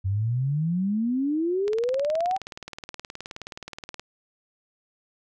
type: exponential sweep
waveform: sine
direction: up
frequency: 92.5 to 784 Hz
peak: -22 dBFS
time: 0.04-2.38 s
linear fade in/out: 20 ms
type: click train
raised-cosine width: 0.2 ms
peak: -19 dBFS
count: 45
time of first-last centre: 1.68-3.996 s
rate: 19 Hz
effects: none